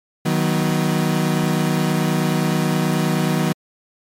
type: chord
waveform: 35% pulse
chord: B major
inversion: first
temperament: equal with one note detuned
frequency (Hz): 155.56 / 185 / 241.9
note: D#3 / F#3 / B3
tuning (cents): 0 / 0 / -36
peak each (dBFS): -18 / -19 / -22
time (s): 0.25-3.53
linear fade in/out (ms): 10
effects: MP3 64 kbps